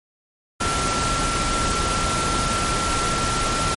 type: tone in noise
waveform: sine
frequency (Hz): 1355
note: E6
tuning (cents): +47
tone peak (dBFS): -24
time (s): 0.6-3.75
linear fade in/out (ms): 10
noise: pink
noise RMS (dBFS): -23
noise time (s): 0.6-3.75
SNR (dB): -4
effects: MP3 48 kbps